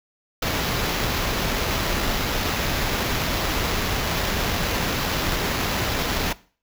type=noise with sample-and-hold; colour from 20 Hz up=pink; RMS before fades=-24 dBFS; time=0.42-6.33 s; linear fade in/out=5 ms; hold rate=8820 Hz; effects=noise-tail reverb RT60 0.4 s tail -19 dB re dry